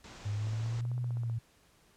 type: low-pass noise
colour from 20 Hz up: pink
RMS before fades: -50 dBFS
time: 0.04-0.81 s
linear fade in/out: 2 ms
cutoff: 7600 Hz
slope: 48 dB/octave
type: linear two-way sweep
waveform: sine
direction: up then down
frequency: 101.6 to 123.47 to 113.6 Hz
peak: -31 dBFS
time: 0.25-1.39 s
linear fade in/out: 10 ms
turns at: 0.98 s
type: click train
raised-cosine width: 1 ms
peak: -37 dBFS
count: 14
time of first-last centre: 0.47-1.298 s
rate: 15.7 Hz
effects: pink hiss -65 dBFS RMS until 1.96 s + low-pass 12000 Hz 12 dB/octave